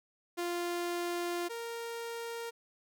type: tone pair in turn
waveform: sawtooth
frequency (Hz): 348.2 / 464.8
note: F4 / A#4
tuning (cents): -5 / -5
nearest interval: perfect fourth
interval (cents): 500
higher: second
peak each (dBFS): -29 / -34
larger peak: first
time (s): 0.37-1.49 / 1.49-2.51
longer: first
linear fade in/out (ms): 20
effects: none